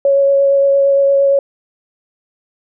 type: tone with vibrato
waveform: sine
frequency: 554.4 Hz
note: C#5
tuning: in tune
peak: -8 dBFS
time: 0.05-1.39 s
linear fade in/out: 2 ms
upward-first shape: sine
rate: 8.7 Hz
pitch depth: 10 cents each way
effects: none